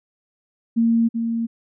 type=tone with echo; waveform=sine; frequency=230 Hz; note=A#3; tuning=23 cents flat; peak=-14 dBFS; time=0.76-1.09 s; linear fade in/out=20 ms; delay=380 ms; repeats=1; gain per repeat=-6 dB; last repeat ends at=1.47 s; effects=none